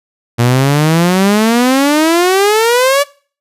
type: exponential sweep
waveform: sawtooth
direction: up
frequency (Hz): 116.54 to 580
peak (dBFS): -4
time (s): 0.38-3.04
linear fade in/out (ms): 20
effects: noise-tail reverb RT60 0.4 s tail -21 dB re dry + resampled to 32000 Hz